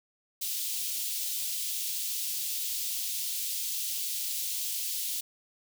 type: high-pass noise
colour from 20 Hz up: white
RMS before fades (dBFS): -33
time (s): 0.41-5.21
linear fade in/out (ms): 10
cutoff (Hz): 3000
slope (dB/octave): 24
effects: none